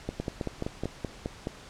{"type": "two click trains", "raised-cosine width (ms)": 2, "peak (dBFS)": [-17, -17], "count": [7, 5], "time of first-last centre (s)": [[0.2, 1.471], [0.09, 0.856]], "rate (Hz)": [4.72, 5.22], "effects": ["pink hiss -48 dBFS RMS until 1.69 s", "low-pass 7000 Hz 12 dB/octave"]}